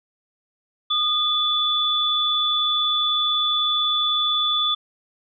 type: tone pair together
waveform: sine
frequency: 1226 / 3468 Hz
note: D#6 / A7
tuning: -26 / -26 cents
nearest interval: octave + tritone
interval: 1800 cents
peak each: -25 / -19 dBFS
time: 0.9-4.75 s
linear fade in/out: 10 ms
effects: none